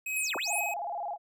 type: tone with tremolo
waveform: square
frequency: 2538 Hz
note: D#7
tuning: 34 cents sharp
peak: -30 dBFS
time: 0.06-0.74 s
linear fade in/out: 5 ms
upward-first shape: triangle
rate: 2.3 Hz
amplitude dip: 70%
type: linear two-way sweep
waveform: sine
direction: down then up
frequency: 11860 to 258.8 to 11860 Hz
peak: -31 dBFS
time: 0.16-0.6 s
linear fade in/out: 5 ms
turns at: 0.36 s
type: tone with vibrato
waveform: sine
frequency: 757 Hz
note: F#5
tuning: 39 cents sharp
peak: -32 dBFS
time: 0.45-1.18 s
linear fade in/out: 50 ms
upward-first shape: square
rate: 19 Hz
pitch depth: 150 cents each way
effects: none